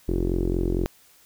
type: tone with low-pass filter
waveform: sawtooth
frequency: 44.31 Hz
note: F1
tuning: 26 cents sharp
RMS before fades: -24 dBFS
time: 0.08-0.86 s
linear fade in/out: 0 ms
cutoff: 360 Hz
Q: 6
effects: white hiss -56 dBFS RMS until 1.25 s